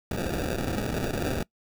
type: noise with sample-and-hold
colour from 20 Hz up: violet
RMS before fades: -29 dBFS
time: 0.11-1.43 s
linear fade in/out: 2 ms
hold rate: 1050 Hz
effects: noise-tail reverb RT60 0.1 s tail -22 dB re dry